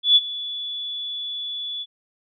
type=tone with ADSR envelope; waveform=sine; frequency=3436 Hz; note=A7; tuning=42 cents flat; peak=-9 dBFS; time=0.03-1.86 s; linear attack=130 ms; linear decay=37 ms; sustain=-18 dB; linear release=45 ms; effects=none